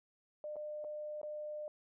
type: tone with dropouts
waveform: sine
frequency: 602 Hz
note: D5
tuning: 43 cents sharp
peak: -40 dBFS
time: 0.44-1.68 s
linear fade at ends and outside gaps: 1 ms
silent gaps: 0.558-0.565 / 0.842-0.846 / 1.215-1.231 s
effects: none